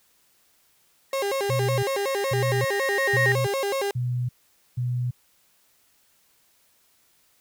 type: tone with exponential growth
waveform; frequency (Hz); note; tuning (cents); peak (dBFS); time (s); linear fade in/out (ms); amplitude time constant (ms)
sine; 1864.7; A#6; 0; -18; 1.11-3.32; 0; 480
type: tone with vibrato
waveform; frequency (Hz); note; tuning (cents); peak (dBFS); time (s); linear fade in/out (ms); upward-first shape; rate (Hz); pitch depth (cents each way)
35% pulse; 466.2; A#4; 0; -22; 1.13-3.91; 2; square; 5.4; 260
type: tone bursts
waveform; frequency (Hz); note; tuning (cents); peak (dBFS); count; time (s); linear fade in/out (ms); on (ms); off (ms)
sine; 123.47; B2; 0; -23; 5; 1.49-5.11; 10; 340; 480
effects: white hiss -63 dBFS RMS until 7.4 s